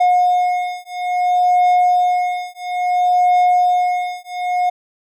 triangle beating tone pair, 720 / 720.59 Hz, F#5 / F#5, -47 / -46 cents, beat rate 0.59 Hz, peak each -14 dBFS, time 0-4.7 s, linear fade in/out 10 ms, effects none

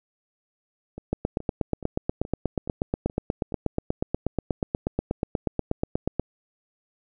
two click trains, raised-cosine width 2 ms, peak -10 / -23 dBFS, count 43 / 7, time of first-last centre 1.13-6.196 / 0.98-3.522 s, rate 8.29 / 2.36 Hz, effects none

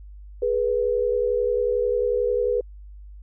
sine tone pair together, 417.8 / 489 Hz, G#4 / B4, +10 / -17 cents, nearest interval minor third, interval 273 cents, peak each -24 / -21 dBFS, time 0.42-2.61 s, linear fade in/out 5 ms, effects added 50 Hz sine -39 dBFS peak until 3.22 s

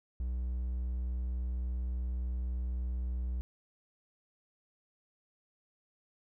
triangle tone, 61.74 Hz, B1, in tune, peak -30 dBFS, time 0.2-3.41 s, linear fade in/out 0 ms, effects none

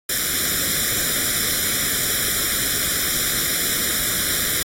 white noise with comb filter, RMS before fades -21 dBFS, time 0.09-4.63 s, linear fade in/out 5 ms, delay 0.55 ms, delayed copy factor +1, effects AAC 48 kbps

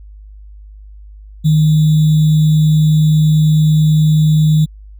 sine tone with sample-and-hold, 154.8 Hz, D#3, 9 cents flat, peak -7 dBFS, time 1.44-4.66 s, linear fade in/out 20 ms, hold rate 3675 Hz, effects added 51 Hz sine -33 dBFS peak until 4.99 s

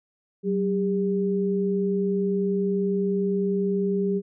sine tone pair together, 189.5 / 401.5 Hz, F#3 / G4, +42 / +41 cents, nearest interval octave + minor second, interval 1299 cents, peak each -24 dBFS, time 0.43-4.22 s, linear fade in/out 50 ms, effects none

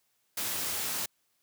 white noise, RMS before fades -33 dBFS, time 0.37-1.06 s, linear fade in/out 5 ms, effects white hiss -74 dBFS RMS until 1.42 s + high-pass 80 Hz 12 dB/octave

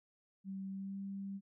sine tone with pitch glide, 193.1 to 196.48 Hz, G3 to G3, -26 to +4 cents, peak -40 dBFS, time 0.44-1.41 s, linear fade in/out 50 ms, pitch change +30 cents, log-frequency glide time 0.71-0.98 s, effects none

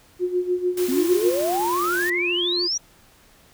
sine tone with tremolo, 360 Hz, F#4, 47 cents flat, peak -17 dBFS, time 0.19-1.34 s, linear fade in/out 50 ms, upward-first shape sine, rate 6.7 Hz, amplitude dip 75%
white noise, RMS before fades -33 dBFS, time 0.77-2.1 s, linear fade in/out 5 ms
sine exponential sweep, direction up, 246.9 to 5920 Hz, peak -21 dBFS, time 0.88-2.78 s, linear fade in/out 10 ms
triangle tone with vibrato, 352.1 Hz, F4, 14 cents sharp, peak -23 dBFS, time 0.91-2.68 s, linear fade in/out 20 ms, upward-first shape sine, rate 13 Hz, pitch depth 22 cents each way
effects pink hiss -54 dBFS RMS until 3.53 s

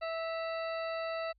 harmonic tone with a mistuned harmonic, 655 Hz, E5, 11 cents flat, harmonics 1 / 2 / 3 / 4 / 6 / 7, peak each -35 / -41 / -45 / -47 / -51 / -52 dBFS, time 0.01-1.33 s, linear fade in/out 20 ms, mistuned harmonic 4, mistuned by +42 cents, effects added 50 Hz sine -67 dBFS peak until 1.38 s

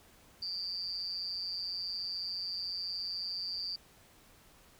sine tone with amplitude modulation, 4698 Hz, D8, in tune, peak -31 dBFS, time 0.42-3.76 s, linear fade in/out 5 ms, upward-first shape sine, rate 181 Hz, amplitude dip 95%, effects pink hiss -61 dBFS RMS until 4.79 s

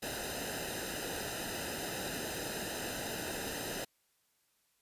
pink noise with comb filter, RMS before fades -39 dBFS, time 0.02-3.85 s, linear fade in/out 10 ms, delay 0.89 ms, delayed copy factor -0.8, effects white hiss -75 dBFS RMS until 4.81 s + resampled to 32000 Hz

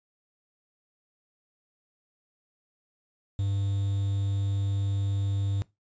triangle tone with quantisation, 99.2 Hz, G2, 21 cents sharp, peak -23 dBFS, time 3.39-5.62 s, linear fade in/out 0 ms, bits 8, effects noise-tail reverb RT60 0.2 s tail -20 dB re dry + resampled to 16000 Hz

